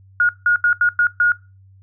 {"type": "tone bursts at uneven times", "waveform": "sine", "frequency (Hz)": 1437, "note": "F6", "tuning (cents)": 49, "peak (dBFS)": -11, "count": 6, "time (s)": [[0.2, 0.29], [0.46, 0.56], [0.64, 0.73], [0.81, 0.89], [0.99, 1.07], [1.2, 1.32]], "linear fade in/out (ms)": 2, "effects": ["noise-tail reverb RT60 0.3 s tail -24 dB re dry", "added 96 Hz sine -45 dBFS peak until 1.82 s"]}